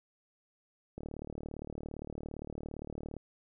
click train, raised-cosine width 2 ms, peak -28 dBFS, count 83, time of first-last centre 0.98-3.167 s, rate 37.5 Hz, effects none

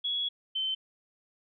sine tone pair in turn, 3357 / 3081 Hz, G#7 / G7, +18 / -31 cents, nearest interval minor second, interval 149 cents, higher first, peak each -28 dBFS, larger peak neither, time 0.04-0.29 / 0.55-0.75 s, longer first, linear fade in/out 10 ms, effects none

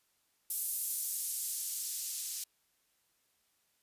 violet noise with band-pass filter sweep, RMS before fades -37 dBFS, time 0.5-2.44 s, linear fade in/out 5 ms, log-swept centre 11000 to 5000 Hz, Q 0.86, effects white hiss -75 dBFS RMS until 3.82 s + resampled to 32000 Hz

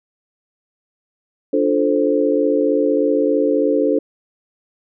sine chord, D minor seventh, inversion none, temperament equal, 293.7 / 349.2 / 440 / 523.3 Hz, D4 / F4 / A4 / C5, 0 / 0 / 0 / 0 cents, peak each -18 / -23 / -18 / -19 dBFS, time 1.53-3.99 s, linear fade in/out 5 ms, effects none

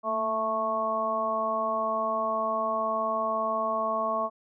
harmonic tone with a mistuned harmonic, 220.1 Hz, A3, 1 cent sharp, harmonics 1 / 2 / 3 / 4 / 5, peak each -38 / -39 / -29 / -37 / -28 dBFS, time 0.03-4.3 s, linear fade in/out 50 ms, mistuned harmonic 1, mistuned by +42 cents, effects none

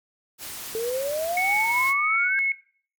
white noise, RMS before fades -36 dBFS, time 0.38-1.94 s, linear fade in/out 50 ms
sine exponential sweep, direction up, 440 to 1614 Hz, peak -24 dBFS, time 0.75-2.39 s, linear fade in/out 0 ms
sine tone with vibrato, 2205 Hz, C#7, 10 cents flat, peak -21 dBFS, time 1.37-2.52 s, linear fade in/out 2 ms, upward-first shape sine, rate 1.6 Hz, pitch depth 14 cents each way
effects noise-tail reverb RT60 0.5 s tail -18 dB re dry + MP3 96 kbps

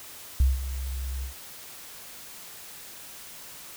sine tone with ADSR envelope, 65.41 Hz, C2, in tune, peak -14 dBFS, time 0.4-1.34 s, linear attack 3 ms, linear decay 170 ms, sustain -15 dB, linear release 110 ms, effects tanh soft clip ceiling -13 dBFS + white hiss -44 dBFS RMS until 3.76 s

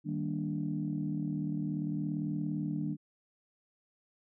sine chord, Eb major seventh, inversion none, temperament equal, 155.56 / 196 / 233.1 / 293.7 Hz, Eb3 / G3 / Bb3 / D4, 0 / 0 / 0 / 0 cents, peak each -35 / -37 / -40 / -36 dBFS, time 0.04-2.97 s, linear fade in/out 50 ms, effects tanh soft clip ceiling -22 dBFS

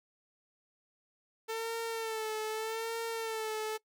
sawtooth tone with vibrato, 445.4 Hz, A4, 21 cents sharp, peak -30 dBFS, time 1.48-3.78 s, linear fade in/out 20 ms, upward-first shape sine, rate 0.82 Hz, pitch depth 49 cents each way, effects noise-tail reverb RT60 0.1 s tail -21 dB re dry

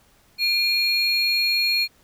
triangle tone pair together, 2401 / 4285 Hz, D7 / C8, +38 / +40 cents, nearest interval minor seventh, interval 1002 cents, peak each -21 / -19 dBFS, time 0.38-1.88 s, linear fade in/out 50 ms, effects pink hiss -58 dBFS RMS until 2.03 s

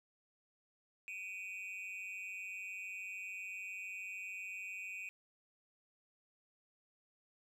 triangle tone with amplitude modulation, 2489 Hz, D#7, in tune, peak -37 dBFS, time 1.08-5.09 s, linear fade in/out 0 ms, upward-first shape sine, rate 193 Hz, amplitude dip 95%, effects none

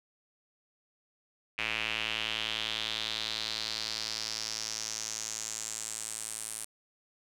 square tone with band-pass filter sweep, 55 Hz, A1, in tune, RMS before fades -36 dBFS, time 1.58-6.65 s, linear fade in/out 5 ms, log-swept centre 2500 to 9400 Hz, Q 3.8, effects none

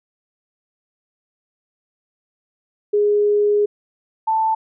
sine tone pair in turn, 414.2 / 884.3 Hz, G#4 / A5, -5 / +8 cents, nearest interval octave + minor second, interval 1313 cents, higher second, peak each -13 / -15 dBFS, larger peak first, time 2.93-3.66 / 4.27-4.55 s, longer first, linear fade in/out 10 ms, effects none

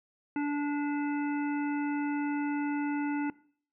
harmonic tone, 290.5 Hz, D4, 19 cents flat, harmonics 1 / 3 / 5 / 7 / 9, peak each -28 / -38 / -42 / -45 / -47 dBFS, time 0.36-3.3 s, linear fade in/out 2 ms, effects noise-tail reverb RT60 0.5 s tail -20 dB re dry

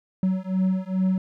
triangle beating tone pair, 186.3 / 188.7 Hz, F#3 / F#3, +12 / +34 cents, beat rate 2.4 Hz, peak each -22 dBFS, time 0.23-1.18 s, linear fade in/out 2 ms, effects none

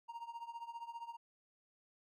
triangle tone with tremolo, 932.3 Hz, A#5, in tune, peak -39 dBFS, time 0.08-1.17 s, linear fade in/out 20 ms, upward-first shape triangle, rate 15 Hz, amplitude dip 90%, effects none

